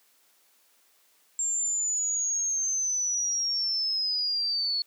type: linear sweep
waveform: sine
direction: down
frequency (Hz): 7420 to 4372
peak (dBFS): -25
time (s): 1.39-4.82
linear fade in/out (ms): 2
effects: white hiss -64 dBFS RMS until 4.86 s + high-pass 300 Hz 12 dB/octave